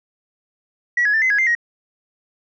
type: tone with pitch steps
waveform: sine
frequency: 1931 / 1679 / 1778 / 2046 / 1662 / 2090 / 1886 Hz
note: B6 / G#6 / A6 / C7 / G#6 / C7 / A#6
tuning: -39 / +18 / +18 / -39 / +1 / -2 / +20 cents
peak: -13 dBFS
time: 0.97-1.551 s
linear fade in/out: 5 ms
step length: 83 ms
effects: tanh soft clip ceiling -10 dBFS

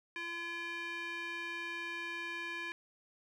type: tone with band-pass filter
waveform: square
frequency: 340.6 Hz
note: F4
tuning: 43 cents flat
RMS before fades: -41 dBFS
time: 0.16-2.72 s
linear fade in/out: 0 ms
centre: 2100 Hz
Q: 3.4
effects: none

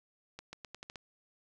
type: accelerating click train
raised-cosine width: 0.2 ms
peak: -27 dBFS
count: 7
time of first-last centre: 0.39-0.958 s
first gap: 140 ms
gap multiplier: 0.84
effects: none

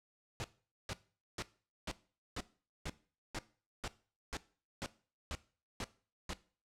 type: noise bursts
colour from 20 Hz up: pink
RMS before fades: -40 dBFS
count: 13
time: 0.4-6.333 s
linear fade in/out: 0 ms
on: 41 ms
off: 450 ms
effects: noise-tail reverb RT60 0.4 s tail -18 dB re dry + low-pass 7000 Hz 12 dB/octave

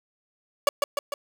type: tone with echo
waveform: 30% pulse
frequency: 570 Hz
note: C#5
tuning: 48 cents sharp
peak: -13 dBFS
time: 0.67-0.69 s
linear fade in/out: 2 ms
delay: 150 ms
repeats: 3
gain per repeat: -4 dB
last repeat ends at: 1.14 s
effects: none

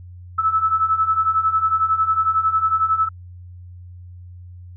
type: beating tone pair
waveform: sine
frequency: 1300 / 1311 Hz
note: E6 / E6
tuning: -24 / -10 cents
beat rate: 11 Hz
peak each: -21 / -17 dBFS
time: 0.38-3.09 s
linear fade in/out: 10 ms
effects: added 89 Hz sine -36 dBFS peak until 4.76 s

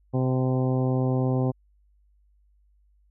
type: harmonic tone with a mistuned harmonic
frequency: 129.1 Hz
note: C3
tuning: 23 cents flat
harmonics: 1 / 2 / 3 / 4 / 5 / 6 / 7 / 8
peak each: -23 / -27 / -31 / -32 / -38 / -37 / -43 / -44 dBFS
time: 0.13-1.52 s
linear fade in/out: 20 ms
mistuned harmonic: 7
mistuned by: -24 cents
effects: added 50 Hz sine -59 dBFS peak until 3.1 s

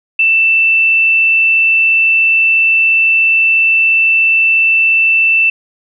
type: tone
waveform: sine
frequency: 2663 Hz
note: E7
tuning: 17 cents sharp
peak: -7 dBFS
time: 0.19-5.5 s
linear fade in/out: 5 ms
effects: none

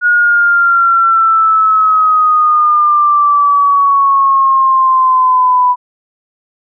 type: exponential sweep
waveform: sine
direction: down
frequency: 1449 to 988 Hz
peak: -6 dBFS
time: 0.01-5.76 s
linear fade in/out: 50 ms
effects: none

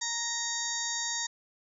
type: harmonic tone with a mistuned harmonic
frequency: 932.3 Hz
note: A#5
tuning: in tune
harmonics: 1 / 2 / 4 / 5 / 6 / 7 / 8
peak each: -41 / -38 / -37 / -41 / -40 / -36 / -37 dBFS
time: 0.01-1.27 s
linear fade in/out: 10 ms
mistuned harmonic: 8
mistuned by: -76 cents
effects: none

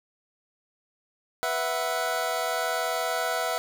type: chord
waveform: 25% pulse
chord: B suspended fourth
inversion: none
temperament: equal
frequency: 493.9 / 659.3 / 740 Hz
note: B4 / E5 / F#5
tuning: 0 / 0 / 0 cents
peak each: -29 / -25 / -27 dBFS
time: 1.43-3.58 s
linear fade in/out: 0 ms
effects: none

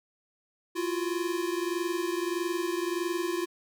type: tone pair together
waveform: square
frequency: 340.4 / 362 Hz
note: F4 / F#4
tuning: -44 / -38 cents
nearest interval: minor second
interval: 106 cents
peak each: -31 / -33 dBFS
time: 0.75-3.46 s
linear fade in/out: 20 ms
effects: none

